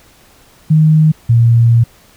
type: tone pair in turn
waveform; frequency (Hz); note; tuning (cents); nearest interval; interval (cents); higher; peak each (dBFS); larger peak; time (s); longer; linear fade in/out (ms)
sine; 155.9 / 116.79; D#3 / A#2; +4 / +4; perfect fourth; 500; first; -5; neither; 0.7-1.12 / 1.29-1.84; second; 10
effects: pink hiss -46 dBFS RMS until 2.16 s